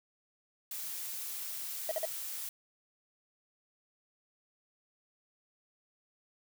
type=noise; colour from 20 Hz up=blue; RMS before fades=-40 dBFS; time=0.71-2.49 s; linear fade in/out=2 ms
type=tone bursts; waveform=triangle; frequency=640 Hz; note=D#5; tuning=49 cents sharp; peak=-28 dBFS; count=3; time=1.89-2.053 s; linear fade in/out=2 ms; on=23 ms; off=47 ms
effects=none